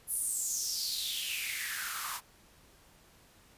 white noise with high-pass filter sweep, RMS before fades -35 dBFS, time 0.07-2.21 s, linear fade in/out 50 ms, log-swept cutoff 11000 to 980 Hz, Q 6.2, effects pink hiss -61 dBFS RMS until 3.57 s + resampled to 32000 Hz

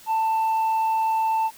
sine tone with tanh clipping, 888 Hz, A5, 16 cents sharp, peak -20 dBFS, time 0.06-1.51 s, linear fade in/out 50 ms, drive 2 dB, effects white hiss -48 dBFS RMS until 1.57 s

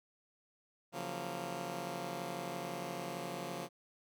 10% pulse chord, Gb major seventh, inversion second, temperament just, 138.75 / 173.43 / 185 / 231.2 Hz, Db3 / F3 / Gb3 / Bb3, +2 / -12 / 0 / -14 cents, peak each -38 / -35 / -40 / -39 dBFS, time 0.92-3.69 s, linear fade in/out 50 ms, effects none

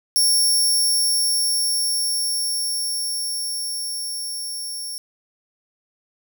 20% pulse tone with level ramp, 5490 Hz, F8, 31 cents flat, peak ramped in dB -9 to -23 dBFS, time 0.16-4.98 s, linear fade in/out 0 ms, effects none

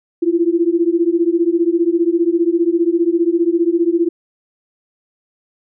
sine beating tone pair, 332.2 / 347.2 Hz, E4 / F4, +13 / -10 cents, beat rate 15 Hz, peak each -15 dBFS, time 0.22-4.09 s, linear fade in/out 10 ms, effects none

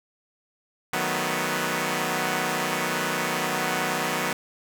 5% pulse chord, B dominant seventh, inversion first, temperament equal, 155.56 / 185 / 220 / 246.9 Hz, D#3 / F#3 / A3 / B3, 0 / 0 / 0 / 0 cents, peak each -19 / -18 / -23 / -17 dBFS, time 0.93-4.33 s, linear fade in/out 2 ms, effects none

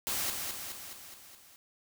white noise with echo, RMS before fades -33 dBFS, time 0.07-0.3 s, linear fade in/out 0 ms, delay 210 ms, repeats 6, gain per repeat -4 dB, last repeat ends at 1.56 s, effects none

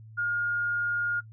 sine tone, 1422 Hz, F6, 31 cents sharp, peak -25 dBFS, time 0.17-1.21 s, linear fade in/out 20 ms, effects noise-tail reverb RT60 0.1 s tail -24 dB re dry + added 110 Hz sine -45 dBFS peak until 1.32 s

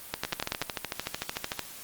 two click trains, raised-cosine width 0.2 ms, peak -12 / -10 dBFS, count 19 / 6, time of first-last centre 0.25-1.593 / 0.14-0.616 s, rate 13.4 / 10.5 Hz, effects white hiss -45 dBFS RMS until 1.83 s + Opus 32 kbps

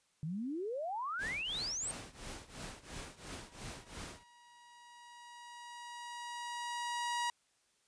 sine exponential sweep, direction up, 146.83 to 8720 Hz, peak -36 dBFS, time 0.23-1.91 s, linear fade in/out 0 ms
pink noise with tremolo, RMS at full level -44 dBFS, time 1.18-4.24 s, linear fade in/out 50 ms, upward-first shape triangle, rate 2.9 Hz, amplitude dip 90%
sawtooth tone with exponential growth, 957 Hz, A#5, 45 cents sharp, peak -29 dBFS, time 2.97-7.3 s, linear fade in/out 2 ms, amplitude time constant 940 ms
effects white hiss -74 dBFS RMS until 7.87 s + resampled to 22050 Hz

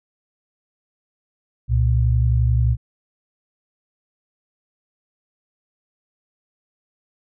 sine tone pair together, 66.6 / 118.09 Hz, C2 / A#2, +31 / +23 cents, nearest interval minor seventh, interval 992 cents, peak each -17 dBFS, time 1.68-2.77 s, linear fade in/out 50 ms, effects none

